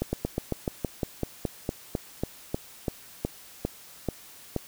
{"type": "slowing click train", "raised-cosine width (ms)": 2, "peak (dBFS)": -13, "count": 19, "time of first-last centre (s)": [0.02, 4.563], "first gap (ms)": 110, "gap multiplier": 1.09, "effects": ["white hiss -49 dBFS RMS until 4.67 s"]}